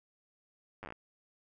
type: slowing click train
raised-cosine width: 0.5 ms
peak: -29 dBFS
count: 8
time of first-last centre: 0.83-0.924 s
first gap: 9 ms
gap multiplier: 1.13
effects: none